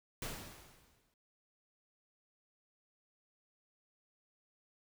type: noise with exponential decay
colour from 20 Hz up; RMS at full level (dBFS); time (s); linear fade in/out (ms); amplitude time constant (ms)
pink; -40; 0.22-1.14; 2; 200
effects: none